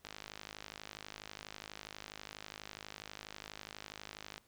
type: click train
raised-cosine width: 0.2 ms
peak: -27 dBFS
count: 227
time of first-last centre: 0.05-4.38 s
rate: 52.2 Hz
effects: pink hiss -70 dBFS RMS until 4.47 s